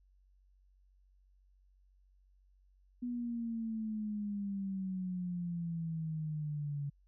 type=exponential sweep; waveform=sine; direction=down; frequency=246 to 141.2 Hz; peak=-35 dBFS; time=3.02-6.9 s; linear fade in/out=10 ms; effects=added 47 Hz sine -64 dBFS peak until 7.07 s